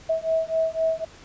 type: beating tone pair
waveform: sine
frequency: 645 / 648.9 Hz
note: E5 / E5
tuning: -38 / -27 cents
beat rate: 3.9 Hz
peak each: -24 dBFS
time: 0.09-1.05 s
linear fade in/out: 10 ms
effects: pink hiss -48 dBFS RMS until 1.24 s + resampled to 16000 Hz